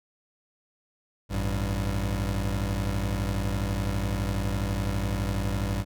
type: tone pair together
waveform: 25% pulse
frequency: 55 / 98 Hz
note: A1 / G2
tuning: 0 / 0 cents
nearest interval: minor seventh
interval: 1000 cents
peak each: -25 dBFS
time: 1.29-5.85 s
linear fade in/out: 50 ms
effects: none